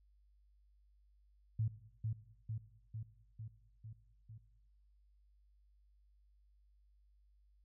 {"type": "tone with echo", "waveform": "sine", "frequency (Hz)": 110, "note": "A2", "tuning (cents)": 0, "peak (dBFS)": -32, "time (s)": [1.59, 1.68], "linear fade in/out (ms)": 5, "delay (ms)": 450, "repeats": 6, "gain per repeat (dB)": -3, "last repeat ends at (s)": 4.38, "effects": ["noise-tail reverb RT60 1.0 s tail -17 dB re dry", "added 50 Hz sine -66 dBFS peak until 7.64 s"]}